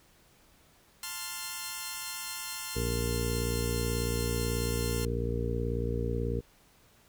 5% pulse chord, F major, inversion first, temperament equal, 880 / 1046.5 / 1396.9 Hz, A5 / C6 / F6, 0 / 0 / 0 cents, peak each -31 / -28 / -28 dBFS, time 1.03-5.05 s, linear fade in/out 2 ms
harmonic tone, 58.27 Hz, A#1, in tune, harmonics 1 / 2 / 3 / 4 / 5 / 6 / 7 / 8, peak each -33 / -34 / -41 / -39 / -42 / -47 / -38 / -36 dBFS, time 2.75-6.41 s, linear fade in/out 20 ms
effects pink hiss -62 dBFS RMS until 7.08 s

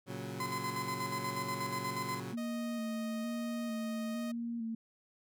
20% pulse chord, F# major, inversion first, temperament equal, 116.54 / 138.59 / 185 Hz, A#2 / C#3 / F#3, 0 / 0 / 0 cents, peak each -39 dBFS, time 0.06-2.36 s, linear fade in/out 50 ms
35% pulse tone with tremolo, 1023 Hz, C6, 39 cents flat, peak -33 dBFS, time 0.4-2.2 s, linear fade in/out 2 ms, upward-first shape square, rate 8.3 Hz, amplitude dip 50%
sine tone with vibrato, 230 Hz, A#3, 23 cents flat, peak -35 dBFS, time 2.33-4.75 s, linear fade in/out 5 ms, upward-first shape square, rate 1.1 Hz, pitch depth 31 cents each way
sawtooth tone, 622.3 Hz, D#5, in tune, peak -39 dBFS, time 2.37-4.32 s, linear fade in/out 10 ms
effects none

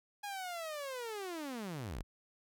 sawtooth linear sweep, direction down, 830.6 to 30.87 Hz, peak -36 dBFS, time 0.23-2.03 s, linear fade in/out 10 ms, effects none

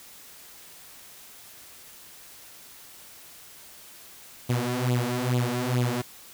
sawtooth tone with flanger, 123.47 Hz, B2, in tune, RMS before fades -26 dBFS, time 4.49-6.02 s, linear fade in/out 10 ms, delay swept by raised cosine 0.26 to 5.26 ms, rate 2.3 Hz, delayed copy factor +0.85, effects white hiss -48 dBFS RMS until 6.33 s

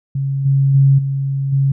sine tone with level steps, 137.1 Hz, C#3, 19 cents flat, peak -16 / -10 / -7 / -16 / -11 dBFS, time 0.15-1.72 s, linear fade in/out 5 ms, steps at 0.45 / 0.74 / 0.98 / 1.52 s, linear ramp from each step 10 ms, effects none

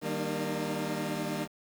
20% pulse chord, Eb major seventh, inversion none, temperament equal with one note detuned, 155.56 / 196 / 233.1 / 301.1 Hz, Eb3 / G3 / Bb3 / D4, 0 / 0 / 0 / +43 cents, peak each -32 dBFS, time 0.01-1.48 s, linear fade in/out 50 ms, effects 9-bit

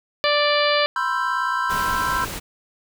harmonic tone, 587.3 Hz, D5, in tune, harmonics 1 / 2 / 3 / 4 / 5 / 6 / 7 / 8, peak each -20 / -23 / -25 / -26 / -27 / -28 / -28 / -29 dBFS, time 0.24-0.86 s, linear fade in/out 0 ms
triangle chord, C major seventh, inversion third, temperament equal with one note detuned, 987.8 / 1046.5 / 1333.8 / 1568 Hz, B5 / C6 / E6 / G6, 0 / 0 / +20 / 0 cents, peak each -24 dBFS, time 0.96-2.25 s, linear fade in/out 2 ms
pink noise, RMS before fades -30 dBFS, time 1.69-2.4 s, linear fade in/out 20 ms
effects none

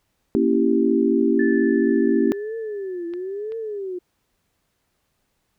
sine chord, A# diminished seventh, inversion none, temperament equal with one note detuned, 233.1 / 277.2 / 331.7 / 392 Hz, A#3 / C#4 / E4 / G4, 0 / 0 / +11 / 0 cents, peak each -21 dBFS, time 0.35-2.32 s, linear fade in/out 0 ms
sine tone with exponential decay, 1747 Hz, A6, 13 cents flat, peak -26 dBFS, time 1.39-3.79 s, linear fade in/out 5 ms, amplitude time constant 520 ms
sine tone with vibrato, 392 Hz, G4, in tune, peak -26 dBFS, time 2.32-3.99 s, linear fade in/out 10 ms, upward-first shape triangle, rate 1 Hz, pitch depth 270 cents each way
clicks, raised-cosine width 0.3 ms, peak -27 / -30 dBFS, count 2, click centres 3.137 / 3.521 s
effects pink hiss -71 dBFS RMS until 5.58 s

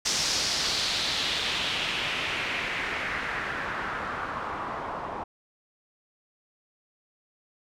white noise with low-pass filter sweep, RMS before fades -30 dBFS, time 0.05-5.24 s, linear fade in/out 10 ms, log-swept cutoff 5800 to 910 Hz, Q 2.3, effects none

